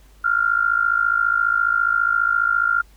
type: tone with amplitude modulation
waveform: sine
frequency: 1396.9 Hz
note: F6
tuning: in tune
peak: -12 dBFS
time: 0.24-2.82 s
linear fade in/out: 10 ms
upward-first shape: sine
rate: 54.7 Hz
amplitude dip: 85%
effects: added 50 Hz sine -47 dBFS peak until 2.96 s + pink hiss -56 dBFS RMS until 2.96 s